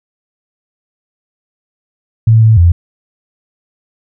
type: tone with pitch steps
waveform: sine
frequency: 112.1 / 110.9 / 85.9 Hz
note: A2 / A2 / F2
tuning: +33 / +14 / -28 cents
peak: -3 dBFS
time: 2.27-2.72 s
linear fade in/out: 5 ms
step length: 150 ms
effects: none